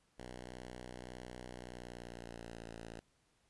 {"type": "tone with pitch glide", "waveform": "5% pulse", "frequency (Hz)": [61.74, 56.62], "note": ["B1", "A#1"], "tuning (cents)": [0, -50], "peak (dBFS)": -36, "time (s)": [0.18, 3], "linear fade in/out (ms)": 10, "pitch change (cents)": -150, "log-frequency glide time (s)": [1.53, 2.72], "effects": ["pink hiss -75 dBFS RMS until 3.49 s", "resampled to 24000 Hz"]}